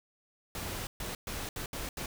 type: noise bursts at uneven times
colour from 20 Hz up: pink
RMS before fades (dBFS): -38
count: 6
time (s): 0.55-0.87 / 1-1.15 / 1.27-1.49 / 1.56-1.66 / 1.73-1.89 / 1.97-2.06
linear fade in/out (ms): 2
effects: none